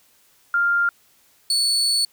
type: tone pair in turn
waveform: sine / 35% pulse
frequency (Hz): 1398 / 4438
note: F6 / C#8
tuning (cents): +1 / +1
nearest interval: octave + minor sixth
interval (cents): 2000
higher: second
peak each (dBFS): -16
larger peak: neither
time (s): 0.54-0.89 / 1.5-2.05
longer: second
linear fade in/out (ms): 2
effects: white hiss -58 dBFS RMS until 2.12 s